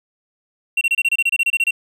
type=tone bursts; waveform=triangle; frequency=2736 Hz; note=F7; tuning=36 cents flat; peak=-12 dBFS; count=14; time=0.77-1.709 s; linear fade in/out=5 ms; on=42 ms; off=27 ms; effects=none